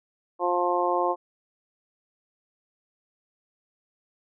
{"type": "harmonic tone", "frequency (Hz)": 176.8, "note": "F3", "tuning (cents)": 22, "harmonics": [2, 3, 4, 5, 6], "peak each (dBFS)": [-28, -28, -28, -28, -28], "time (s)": [0.39, 1.16], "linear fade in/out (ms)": 50, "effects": []}